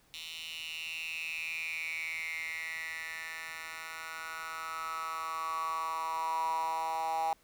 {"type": "tone with high-pass filter sweep", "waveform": "10% pulse", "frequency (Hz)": 161.7, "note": "E3", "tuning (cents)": -33, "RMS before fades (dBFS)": -37, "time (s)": [0.14, 7.33], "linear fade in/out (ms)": 0, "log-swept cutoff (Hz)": [3200, 820], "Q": 9.5, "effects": ["pink hiss -66 dBFS RMS until 7.43 s"]}